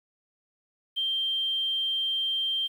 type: tone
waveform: sine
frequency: 3160 Hz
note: G7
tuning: 13 cents sharp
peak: -25 dBFS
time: 0.96-2.68 s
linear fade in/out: 20 ms
effects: 9-bit